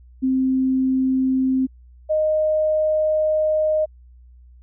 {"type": "tone pair in turn", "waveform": "sine", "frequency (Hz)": [261.6, 619], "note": ["C4", "D#5"], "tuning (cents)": [0, -9], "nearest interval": "octave + minor third", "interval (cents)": 1491, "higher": "second", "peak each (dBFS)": -16, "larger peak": "neither", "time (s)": [[0.22, 1.67], [2.09, 3.86]], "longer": "second", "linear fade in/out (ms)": 20, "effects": ["added 61 Hz sine -44 dBFS peak until 4.62 s"]}